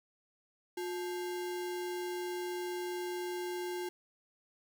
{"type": "tone with sample-and-hold", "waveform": "sine", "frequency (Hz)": 357.7, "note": "F4", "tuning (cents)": 41, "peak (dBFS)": -35, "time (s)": [0.77, 3.89], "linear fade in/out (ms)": 5, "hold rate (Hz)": 1225, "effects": []}